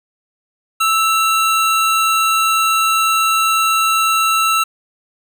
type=tone pair together; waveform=square; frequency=1314 / 2740 Hz; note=E6 / F7; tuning=-6 / -34 cents; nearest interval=octave + minor second; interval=1272 cents; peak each=-14 / -20 dBFS; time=0.8-4.64 s; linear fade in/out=10 ms; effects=none